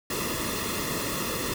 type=noise with comb filter; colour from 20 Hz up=pink; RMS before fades=-30 dBFS; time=0.1-1.54 s; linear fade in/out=5 ms; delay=1.3 ms; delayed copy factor=-0.75; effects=none